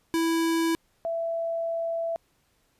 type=tone pair in turn; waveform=square / sine; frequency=329.6 / 665.7 Hz; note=E4 / E5; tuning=0 / +17 cents; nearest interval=octave; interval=1217 cents; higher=second; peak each=-23 / -26 dBFS; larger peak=first; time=0.14-0.75 / 1.05-2.16 s; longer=second; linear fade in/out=0 ms; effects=pink hiss -68 dBFS RMS until 2.79 s + resampled to 32000 Hz